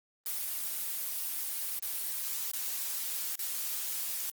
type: noise with dropouts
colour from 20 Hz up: blue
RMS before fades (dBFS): -35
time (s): 0.26-4.3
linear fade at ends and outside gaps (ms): 1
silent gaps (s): 1.791-1.824 / 2.514-2.535 / 3.356-3.391
effects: Opus 24 kbps